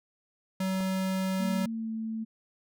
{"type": "tone", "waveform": "square", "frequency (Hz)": 189.2, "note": "F#3", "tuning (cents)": 39, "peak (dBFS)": -28, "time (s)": [0.6, 1.66], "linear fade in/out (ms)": 5}
{"type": "clicks", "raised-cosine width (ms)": 1, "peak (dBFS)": [-37, -28], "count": 2, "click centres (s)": [0.747, 0.806]}
{"type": "tone with pitch glide", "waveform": "sine", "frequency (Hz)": [226.6, 222.3], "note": ["A#3", "A3"], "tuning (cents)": [-49, 18], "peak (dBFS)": -31, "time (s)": [1.39, 2.25], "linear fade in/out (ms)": 20, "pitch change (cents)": -33, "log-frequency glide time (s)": [1.69, 1.91]}
{"effects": []}